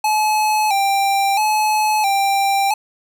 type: tone with vibrato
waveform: square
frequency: 822 Hz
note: G#5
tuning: 18 cents flat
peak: -15 dBFS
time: 0.04-2.74 s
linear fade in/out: 5 ms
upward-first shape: square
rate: 0.75 Hz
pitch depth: 71 cents each way
effects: none